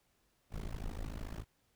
brown noise with amplitude modulation, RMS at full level -37 dBFS, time 0.5-1.45 s, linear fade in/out 50 ms, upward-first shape sine, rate 53.6 Hz, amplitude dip 100%, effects pink hiss -75 dBFS RMS until 1.75 s

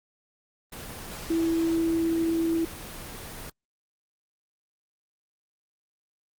sine tone in noise, 329.6 Hz, E4, in tune, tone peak -22 dBFS, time 1.3-2.65 s, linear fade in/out 5 ms, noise pink, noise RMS -39 dBFS, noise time 0.72-3.5 s, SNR +14 dB, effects Opus 24 kbps

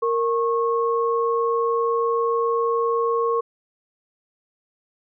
sine tone pair together, 463.8 / 1093.3 Hz, A#4 / C#6, -9 / -24 cents, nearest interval octave + minor third, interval 1485 cents, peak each -20 / -23 dBFS, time 0.02-3.41 s, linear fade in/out 10 ms, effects none

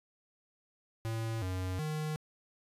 square tone with pitch steps, 112.8 / 92.5 / 154 Hz, A2 / F#2 / D#3, +44 / 0 / -17 cents, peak -34 dBFS, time 1.05-2.16 s, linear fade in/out 0 ms, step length 370 ms, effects resampled to 32000 Hz

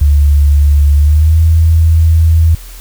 sine tone with pitch glide, 72.3 to 81.15 Hz, D2 to E2, -27 to -27 cents, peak -4 dBFS, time 0.01-2.55 s, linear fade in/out 5 ms, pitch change +200 cents, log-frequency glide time 0.96-1.41 s, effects added 42 Hz sine -28 dBFS peak until 2.8 s + white hiss -36 dBFS RMS until 2.8 s

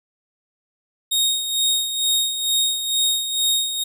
sawtooth tone with tremolo, 3729 Hz, A#7, in tune, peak -13 dBFS, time 1.11-3.84 s, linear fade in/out 10 ms, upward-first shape sine, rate 2.2 Hz, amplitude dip 60%, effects none

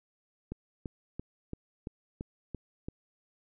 click train, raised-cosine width 3 ms, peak -24 dBFS, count 8, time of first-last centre 0.52-2.885 s, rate 2.96 Hz, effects none

